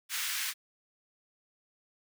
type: high-pass noise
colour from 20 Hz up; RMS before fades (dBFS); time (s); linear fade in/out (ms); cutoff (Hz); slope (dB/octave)
pink; -34; 0.09-0.54; 50; 1500; 24
effects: none